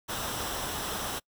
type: noise with comb filter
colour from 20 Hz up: pink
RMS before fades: -34 dBFS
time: 0.08-1.2 s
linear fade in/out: 20 ms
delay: 0.44 ms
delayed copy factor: -0.5
effects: noise-tail reverb RT60 0.1 s tail -26 dB re dry